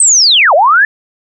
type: linear two-way sweep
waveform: sine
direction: down then up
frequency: 8460 to 539 to 1778 Hz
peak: -4 dBFS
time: 0-0.85 s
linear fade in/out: 2 ms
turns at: 0.54 s
effects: none